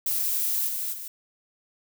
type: noise with level steps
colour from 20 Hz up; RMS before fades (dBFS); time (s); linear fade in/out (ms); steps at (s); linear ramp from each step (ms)
violet; -26 / -30 / -37; 0.06-1.08; 2; 0.67 / 0.92; 20
effects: none